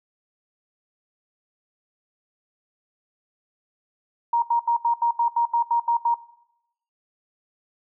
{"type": "tone bursts", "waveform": "sine", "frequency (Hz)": 940, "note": "A#5", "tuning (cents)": 14, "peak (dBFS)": -17, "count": 11, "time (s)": [4.33, 6.143], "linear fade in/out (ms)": 5, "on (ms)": 93, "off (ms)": 79, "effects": ["noise-tail reverb RT60 0.8 s tail -18 dB re dry"]}